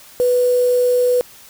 sine tone with quantisation, 493.9 Hz, B4, in tune, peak -12 dBFS, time 0.2-1.21 s, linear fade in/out 0 ms, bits 5, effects white hiss -43 dBFS RMS until 1.49 s

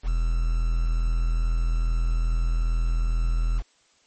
triangle tone with quantisation, 41.2 Hz, E1, in tune, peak -18 dBFS, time 0.03-3.63 s, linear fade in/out 50 ms, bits 7, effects white hiss -62 dBFS RMS until 4.06 s + MP3 32 kbps

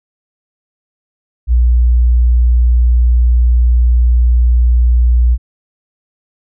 sine tone, 60 Hz, B1, 49 cents flat, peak -6 dBFS, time 1.47-5.38 s, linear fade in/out 50 ms, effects none

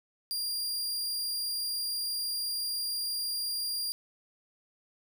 sawtooth tone, 4789 Hz, D8, 33 cents sharp, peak -28 dBFS, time 0.31-3.92 s, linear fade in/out 0 ms, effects 11-bit

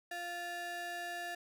square ring-modulated tone, 523 Hz, C5, 1 cent flat, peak -37 dBFS, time 0.11-1.35 s, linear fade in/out 5 ms, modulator 1220 Hz, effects none

